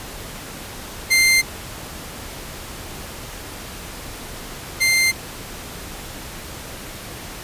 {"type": "tone pair in turn", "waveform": "sawtooth", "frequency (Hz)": [2093, 2093], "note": ["C7", "C7"], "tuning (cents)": [0, 0], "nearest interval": "unison", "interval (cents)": 0, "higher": "neither", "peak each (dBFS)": [-9, -11], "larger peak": "first", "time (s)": [[1.1, 1.42], [4.8, 5.12]], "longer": "neither", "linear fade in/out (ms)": 20, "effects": ["pink hiss -34 dBFS RMS until 7.43 s", "resampled to 32000 Hz"]}